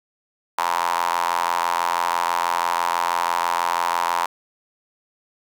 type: tone with high-pass filter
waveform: sawtooth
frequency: 86.1 Hz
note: F2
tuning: 24 cents flat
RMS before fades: -22 dBFS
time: 0.58-4.26 s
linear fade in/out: 5 ms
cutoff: 950 Hz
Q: 5.7
effects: none